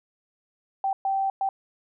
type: tone bursts at uneven times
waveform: sine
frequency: 778 Hz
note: G5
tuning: 13 cents flat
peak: -22 dBFS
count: 3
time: 0.84-0.93 / 1.05-1.3 / 1.41-1.49 s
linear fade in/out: 2 ms
effects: none